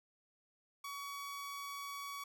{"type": "tone", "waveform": "sawtooth", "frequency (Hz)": 1129, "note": "C#6", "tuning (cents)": 31, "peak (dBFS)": -39, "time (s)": [0.84, 2.24], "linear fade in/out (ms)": 5, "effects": []}